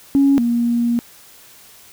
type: tone pair in turn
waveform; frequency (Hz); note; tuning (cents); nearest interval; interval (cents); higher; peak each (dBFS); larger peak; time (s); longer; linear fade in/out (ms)
sine; 277.2 / 236.6; C#4 / A#3; 0 / +26; minor third; 274; first; -9 / -14; first; 0.15-0.38 / 0.38-0.99; second; 0
effects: tanh soft clip ceiling -5 dBFS + white hiss -45 dBFS RMS until 1.92 s